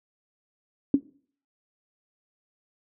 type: tone with exponential decay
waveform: sine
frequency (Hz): 278.8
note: C#4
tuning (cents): +10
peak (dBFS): -11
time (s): 0.94-1.01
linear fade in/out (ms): 2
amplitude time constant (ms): 15
effects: noise-tail reverb RT60 0.5 s tail -21 dB re dry